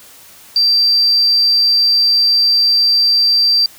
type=tone; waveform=sine; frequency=4694 Hz; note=D8; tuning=2 cents flat; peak=-8 dBFS; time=0.56-3.66 s; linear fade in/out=2 ms; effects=tanh soft clip ceiling -4 dBFS + white hiss -41 dBFS RMS until 3.78 s